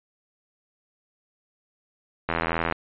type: click train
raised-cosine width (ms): 0.5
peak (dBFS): -9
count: 37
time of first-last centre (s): 2.29-2.724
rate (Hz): 83
effects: resampled to 8000 Hz